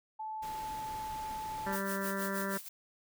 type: tone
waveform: sine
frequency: 870 Hz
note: A5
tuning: 20 cents flat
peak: -37 dBFS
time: 0.19-1.76 s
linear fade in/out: 10 ms
type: noise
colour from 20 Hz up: pink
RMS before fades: -48 dBFS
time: 0.42-1.75 s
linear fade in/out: 10 ms
type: harmonic tone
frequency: 196 Hz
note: G3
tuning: in tune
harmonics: 1 / 2 / 3 / 5 / 6 / 7 / 8 / 9 / 10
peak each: -37 / -41 / -41 / -43 / -47 / -43 / -44 / -43 / -51 dBFS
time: 1.66-2.58 s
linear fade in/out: 10 ms
type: noise with tremolo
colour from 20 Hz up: blue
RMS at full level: -40 dBFS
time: 1.72-2.69 s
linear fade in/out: 10 ms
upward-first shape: sine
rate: 6.3 Hz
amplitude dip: 75%
effects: none